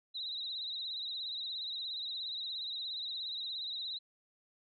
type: tone with vibrato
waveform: sine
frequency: 3887 Hz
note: B7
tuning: 28 cents flat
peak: -37 dBFS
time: 0.14-3.99 s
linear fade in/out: 20 ms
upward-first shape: triangle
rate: 17 Hz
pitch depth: 98 cents each way
effects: none